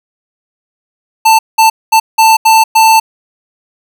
square tone bursts at uneven times, 888 Hz, A5, 16 cents sharp, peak -4 dBFS, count 6, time 1.25-1.39 / 1.58-1.7 / 1.92-2 / 2.18-2.37 / 2.45-2.64 / 2.75-3 s, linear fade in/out 10 ms, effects none

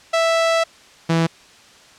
sawtooth tone pair in turn, 659.3 / 164.82 Hz, E5 / E3, 0 / 0 cents, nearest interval 2 octaves, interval 2400 cents, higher first, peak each -11 dBFS, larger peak neither, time 0.13-0.64 / 1.09-1.27 s, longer first, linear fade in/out 10 ms, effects white hiss -47 dBFS RMS until 1.98 s + low-pass 6000 Hz 12 dB/octave

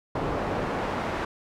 brown noise with band-pass filter sweep, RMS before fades -29 dBFS, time 0.15-1.25 s, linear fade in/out 5 ms, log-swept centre 700 to 1200 Hz, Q 0.73, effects none

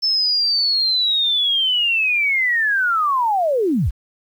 sine linear sweep, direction down, 5300 to 36 Hz, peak -15 dBFS, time 0.02-3.91 s, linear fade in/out 20 ms, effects 8-bit

